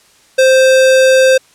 square tone, 523.3 Hz, C5, in tune, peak -6 dBFS, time 0.38-1.38 s, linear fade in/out 10 ms, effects white hiss -48 dBFS RMS until 1.54 s + low-pass 9000 Hz 12 dB/octave

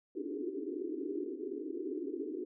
white band-pass noise, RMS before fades -39 dBFS, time 0.15-2.45 s, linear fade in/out 5 ms, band 270 to 420 Hz, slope 96 dB/octave, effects none

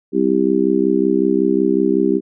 harmonic tone, 65.41 Hz, C2, in tune, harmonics 3 / 4 / 5 / 6, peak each -21 / -19 / -17 / -17 dBFS, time 0.12-2.21 s, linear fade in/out 50 ms, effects none

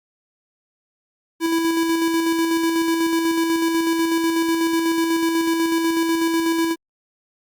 square tone with tremolo, 330 Hz, E4, 2 cents sharp, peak -17 dBFS, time 1.4-6.76 s, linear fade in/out 50 ms, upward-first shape square, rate 8.1 Hz, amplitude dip 30%, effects Opus 48 kbps

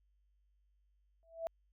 sine tone with exponential growth, 659.3 Hz, E5, in tune, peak -32 dBFS, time 1.23-1.47 s, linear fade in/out 0 ms, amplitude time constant 52 ms, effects added 50 Hz sine -70 dBFS peak until 1.72 s

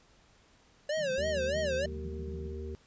square tone with vibrato, 571 Hz, D5, 49 cents flat, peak -30 dBFS, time 0.89-1.86 s, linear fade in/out 5 ms, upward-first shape sine, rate 3.2 Hz, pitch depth 180 cents each way
white band-pass noise, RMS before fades -46 dBFS, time 0.97-2.53 s, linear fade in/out 10 ms, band 150 to 200 Hz, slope 48 dB/octave
harmonic tone, 76.9 Hz, D#2, 20 cents flat, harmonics 1 / 3 / 5 / 6, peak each -38 / -47 / -42 / -48 dBFS, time 1.18-2.75 s, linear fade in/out 0 ms
effects pink hiss -63 dBFS RMS until 2.86 s + resampled to 16000 Hz

